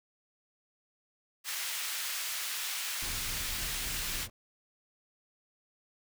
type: high-pass noise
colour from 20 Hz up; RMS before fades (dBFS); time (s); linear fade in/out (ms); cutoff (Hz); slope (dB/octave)
pink; -36; 1.44-4.28; 50; 1900; 12
type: noise with tremolo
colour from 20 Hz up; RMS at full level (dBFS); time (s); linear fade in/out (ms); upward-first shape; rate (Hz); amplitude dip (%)
brown; -40; 3.02-4.3; 2; sine; 3.7; 45
effects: none